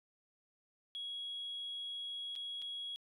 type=tone with dropouts; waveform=sine; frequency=3322 Hz; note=G#7; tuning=in tune; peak=-39 dBFS; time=0.95-2.96 s; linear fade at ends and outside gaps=0 ms; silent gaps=2.354-2.361 / 2.618-2.622 s; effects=tanh soft clip ceiling -36 dBFS